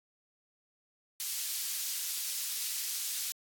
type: high-pass noise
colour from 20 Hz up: pink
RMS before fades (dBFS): -36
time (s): 1.2-3.32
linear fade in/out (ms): 0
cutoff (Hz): 4700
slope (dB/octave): 12
effects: AAC 64 kbps